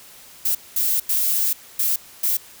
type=noise bursts at uneven times; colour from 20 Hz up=violet; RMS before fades=-20 dBFS; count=5; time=0.45-0.55 / 0.76-1 / 1.09-1.53 / 1.79-1.96 / 2.23-2.37 s; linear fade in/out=5 ms; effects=white hiss -45 dBFS RMS until 2.6 s